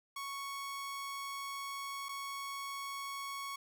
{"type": "tone with dropouts", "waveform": "sawtooth", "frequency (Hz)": 1108.7, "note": "C#6", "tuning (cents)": 0, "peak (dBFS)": -36, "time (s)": [0.16, 3.56], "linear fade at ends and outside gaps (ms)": 5, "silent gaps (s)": [2.086, 2.09], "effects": []}